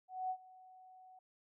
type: tone with ADSR envelope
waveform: sine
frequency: 745 Hz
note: F#5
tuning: 12 cents sharp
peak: -34 dBFS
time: 0.08-1.19 s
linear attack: 220 ms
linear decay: 68 ms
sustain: -22 dB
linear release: 4 ms
effects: none